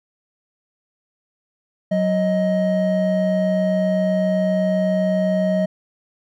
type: tone pair together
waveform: triangle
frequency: 186.11 / 626 Hz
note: F#3 / D#5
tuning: +10 / +10 cents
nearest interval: octave + major sixth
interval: 2100 cents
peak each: -17 dBFS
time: 1.91-5.66 s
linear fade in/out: 10 ms
effects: none